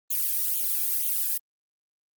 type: noise with flanger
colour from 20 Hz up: violet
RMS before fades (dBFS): -26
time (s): 0.1-1.38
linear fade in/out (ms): 10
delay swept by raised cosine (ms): 0.29 to 1.25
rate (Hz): 2.1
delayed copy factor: +1
effects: Opus 32 kbps